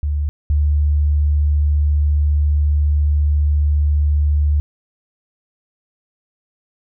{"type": "tone pair in turn", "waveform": "sine", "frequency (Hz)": [73.42, 73.79], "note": ["D2", "D2"], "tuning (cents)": [0, 9], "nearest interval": "unison", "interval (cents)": 9, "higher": "second", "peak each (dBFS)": [-16, -12], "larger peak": "second", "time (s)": [[0.03, 0.29], [0.5, 4.6]], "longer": "second", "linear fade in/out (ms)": 0, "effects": []}